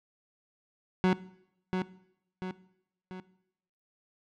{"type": "tone with echo", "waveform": "30% pulse", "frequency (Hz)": 185, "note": "F#3", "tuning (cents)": 0, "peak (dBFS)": -19, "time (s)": [1.04, 1.13], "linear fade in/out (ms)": 0, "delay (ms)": 690, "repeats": 3, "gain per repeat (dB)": -6, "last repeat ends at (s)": 3.2, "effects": ["noise-tail reverb RT60 0.8 s tail -19 dB re dry", "low-pass 3000 Hz 12 dB/octave"]}